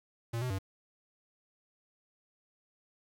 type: tone with pitch steps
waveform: square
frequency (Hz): 116.3 / 126.5 / 96.2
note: A#2 / B2 / G2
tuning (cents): -4 / +42 / -32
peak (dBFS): -33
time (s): 0.33-0.588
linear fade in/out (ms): 10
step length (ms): 86
effects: 10-bit